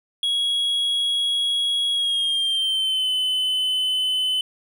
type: tone with pitch glide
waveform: triangle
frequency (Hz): 3322 to 3029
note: G#7 to F#7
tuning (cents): 0 to +40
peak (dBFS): -18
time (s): 0.23-4.41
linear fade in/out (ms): 2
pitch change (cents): -160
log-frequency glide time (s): 1.92-3.1
effects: none